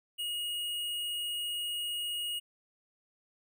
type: tone with hard clipping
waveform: sine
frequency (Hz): 2877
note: F#7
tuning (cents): -49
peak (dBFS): -34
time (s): 0.18-2.4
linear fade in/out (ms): 20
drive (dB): 15
effects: none